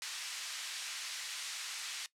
white band-pass noise, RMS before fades -42 dBFS, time 0.02-2.06 s, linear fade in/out 0 ms, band 1600 to 6400 Hz, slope 12 dB/octave, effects noise-tail reverb RT60 0.1 s tail -18 dB re dry + low-pass 11000 Hz 12 dB/octave

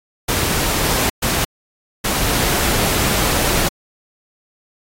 pink noise bursts at uneven times, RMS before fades -18 dBFS, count 3, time 0.28-1.1 / 1.22-1.45 / 2.04-3.69 s, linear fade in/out 10 ms, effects AAC 48 kbps

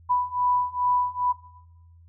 sine beating tone pair, 987.8 / 990.2 Hz, B5 / B5, 0 / +4 cents, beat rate 2.4 Hz, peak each -25 / -23 dBFS, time 0.09-1.33 s, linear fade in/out 20 ms, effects noise-tail reverb RT60 1.0 s tail -19 dB re dry + added 84 Hz sine -49 dBFS peak until 2.08 s

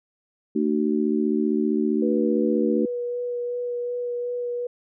harmonic tone, 75.3 Hz, D2, 44 cents sharp, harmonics 3 / 4 / 5, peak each -23 / -24 / -25 dBFS, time 0.55-2.86 s, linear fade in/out 10 ms
sine tone with vibrato, 486 Hz, B4, 28 cents flat, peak -25 dBFS, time 2.02-4.67 s, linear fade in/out 5 ms, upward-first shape sine, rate 2.7 Hz, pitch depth 11 cents each way
effects none

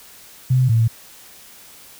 sine tone pair in turn, 128.1 / 113.57 Hz, C3 / A#2, -36 / -45 cents, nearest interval major second, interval 209 cents, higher first, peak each -12 dBFS, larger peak neither, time 0.5-0.69 / 0.69-0.88 s, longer neither, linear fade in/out 10 ms, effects white hiss -44 dBFS RMS until 1.99 s

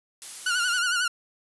blue noise, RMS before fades -36 dBFS, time 0.22-0.79 s, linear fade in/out 0 ms
sawtooth tone with vibrato, 1441 Hz, F#6, 46 cents flat, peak -19 dBFS, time 0.46-1.08 s, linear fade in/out 5 ms, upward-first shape sine, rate 11 Hz, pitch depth 71 cents each way
effects resampled to 24000 Hz

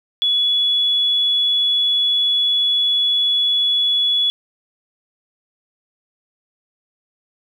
sine tone, 3397 Hz, G#7, 38 cents sharp, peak -14 dBFS, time 0.22-4.3 s, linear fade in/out 0 ms, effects 8-bit

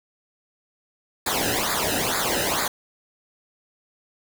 pink noise with flanger, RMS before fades -24 dBFS, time 1.26-2.68 s, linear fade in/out 5 ms, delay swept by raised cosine 0.34 to 0.91 ms, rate 2.2 Hz, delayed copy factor -0.85, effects none

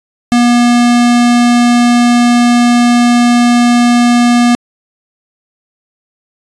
square tone, 240.5 Hz, B3, 46 cents flat, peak -6 dBFS, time 0.32-4.55 s, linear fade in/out 0 ms, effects resampled to 22050 Hz

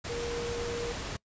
sine tone in noise, 472.8 Hz, A#4, 24 cents sharp, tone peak -33 dBFS, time 0.09-0.93 s, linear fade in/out 10 ms, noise pink, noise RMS -37 dBFS, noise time 0.04-1.17 s, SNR +1 dB, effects noise-tail reverb RT60 0.1 s tail -23 dB re dry + resampled to 16000 Hz

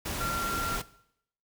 sine tone in noise, 1375 Hz, F6, 27 cents flat, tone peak -30 dBFS, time 0.2-0.77 s, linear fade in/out 10 ms, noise pink, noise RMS -34 dBFS, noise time 0.05-0.82 s, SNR +1 dB, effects noise-tail reverb RT60 0.7 s tail -18 dB re dry

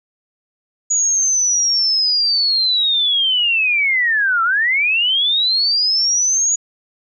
sine linear two-way sweep, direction down then up, 6820 to 1318.5 to 6820 Hz, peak -13 dBFS, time 0.9-6.56 s, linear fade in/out 10 ms, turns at 4.43 s, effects none

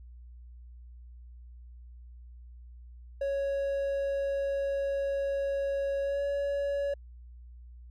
triangle tone with pitch glide, 554.4 to 564.1 Hz, C#5 to C#5, 0 to +30 cents, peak -26 dBFS, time 3.21-6.94 s, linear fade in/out 5 ms, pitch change +30 cents, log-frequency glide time 6.02-6.23 s, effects added 60 Hz sine -46 dBFS peak until 7.9 s

